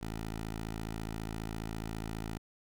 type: tone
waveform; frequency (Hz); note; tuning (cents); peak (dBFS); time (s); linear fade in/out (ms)
10% pulse; 54.7; A1; -9; -29; 0.01-2.38; 10
effects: none